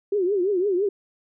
sine tone with vibrato, 382.6 Hz, G4, 42 cents flat, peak -19 dBFS, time 0.12-0.89 s, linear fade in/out 5 ms, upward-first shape triangle, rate 5.9 Hz, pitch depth 190 cents each way, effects none

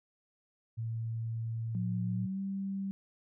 sine tone, 113.7 Hz, A#2, 43 cents flat, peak -33 dBFS, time 0.77-2.27 s, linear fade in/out 20 ms
sine tone with pitch glide, 180 to 195.16 Hz, F#3 to G3, -47 to -7 cents, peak -33 dBFS, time 1.75-2.91 s, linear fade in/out 0 ms, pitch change +140 cents, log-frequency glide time 2.08-2.4 s
effects none

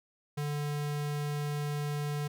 square tone, 146.8 Hz, D3, in tune, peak -32 dBFS, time 0.37-2.28 s, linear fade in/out 10 ms, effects none

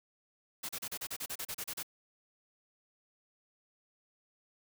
white noise bursts, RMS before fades -39 dBFS, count 13, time 0.63-1.831 s, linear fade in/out 10 ms, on 61 ms, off 34 ms, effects none

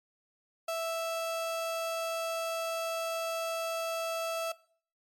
35% pulse tone, 659.3 Hz, E5, in tune, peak -29 dBFS, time 0.68-4.52 s, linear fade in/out 5 ms, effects noise-tail reverb RT60 0.5 s tail -21 dB re dry + MP3 64 kbps

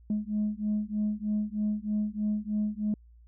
sine beating tone pair, 209.3 / 212.5 Hz, G#3 / G#3, +14 / +40 cents, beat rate 3.2 Hz, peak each -29 dBFS, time 0.1-2.94 s, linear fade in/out 2 ms, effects tanh soft clip ceiling -22 dBFS + added 58 Hz sine -52 dBFS peak until 3.27 s

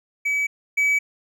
triangle tone pair in turn, 2284 / 2284 Hz, D7 / D7, -49 / -49 cents, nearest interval unison, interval 0 cents, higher neither, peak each -18 / -15 dBFS, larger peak second, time 0.25-0.47 / 0.77-0.99 s, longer neither, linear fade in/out 10 ms, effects none

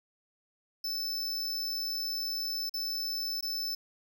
square tone with dropouts, 5274 Hz, E8, in tune, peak -32 dBFS, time 0.84-3.75 s, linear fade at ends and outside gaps 5 ms, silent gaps 2.695-2.739 / 3.41-3.426 s, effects none

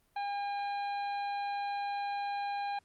harmonic tone, 808 Hz, G#5, 48 cents flat, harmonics 1 / 2 / 3 / 4 / 5, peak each -33 / -46 / -47 / -57 / -50 dBFS, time 0.16-2.79 s, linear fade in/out 5 ms, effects pink hiss -72 dBFS RMS until 2.84 s + Opus 32 kbps

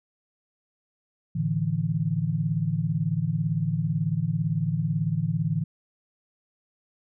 sine chord, A suspended fourth, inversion none, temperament equal, 110 / 146.83 / 164.81 Hz, A2 / D3 / E3, 0 / 0 / 0 cents, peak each -30 / -27 / -26 dBFS, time 1.35-5.64 s, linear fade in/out 10 ms, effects none

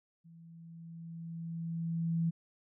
sine tone with level ramp, 166 Hz, E3, 12 cents sharp, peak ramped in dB -53 to -27 dBFS, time 0.24-2.31 s, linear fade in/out 20 ms, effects none

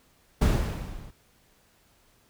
brown noise with level ramp, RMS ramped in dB -18 to -46 dBFS, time 0.41-1.11 s, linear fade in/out 10 ms, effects pink hiss -63 dBFS RMS until 2.29 s

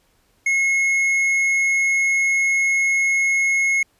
sine tone with tanh clipping, 2170 Hz, C#7, 37 cents flat, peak -17 dBFS, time 0.46-3.83 s, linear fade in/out 5 ms, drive 7 dB, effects pink hiss -62 dBFS RMS until 3.99 s + resampled to 32000 Hz

